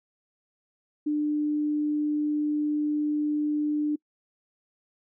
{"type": "tone", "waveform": "sine", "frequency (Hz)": 298.6, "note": "D4", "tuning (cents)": 29, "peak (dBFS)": -23, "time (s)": [1.06, 3.96], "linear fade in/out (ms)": 10, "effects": ["noise-tail reverb RT60 0.1 s tail -26 dB re dry"]}